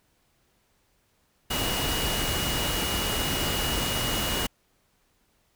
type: tone in noise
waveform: sine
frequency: 2893 Hz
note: F#7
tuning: 40 cents flat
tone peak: -32 dBFS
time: 1.5-4.47 s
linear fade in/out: 10 ms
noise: pink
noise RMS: -28 dBFS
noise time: 1.5-4.47 s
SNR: -7 dB
effects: pink hiss -68 dBFS RMS until 5.55 s